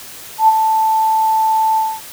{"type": "tone with ADSR envelope", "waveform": "sine", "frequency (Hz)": 881, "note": "A5", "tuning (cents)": 2, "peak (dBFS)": -4, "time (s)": [0.38, 2.01], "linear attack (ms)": 100, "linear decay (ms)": 31, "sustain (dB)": -7, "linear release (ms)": 240, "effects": ["white hiss -34 dBFS RMS until 2.12 s"]}